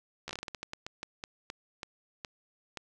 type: slowing click train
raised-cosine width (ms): 0.2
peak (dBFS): -21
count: 18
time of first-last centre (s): 0.28-2.773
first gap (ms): 13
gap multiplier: 1.26
effects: none